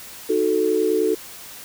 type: chord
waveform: sine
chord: D# diminished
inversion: none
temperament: equal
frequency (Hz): 311.1 / 370 / 440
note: D#4 / F#4 / A4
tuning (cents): 0 / 0 / 0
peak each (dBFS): -24 / -22 / -19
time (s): 0.29-1.15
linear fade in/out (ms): 10
effects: white hiss -39 dBFS RMS until 1.64 s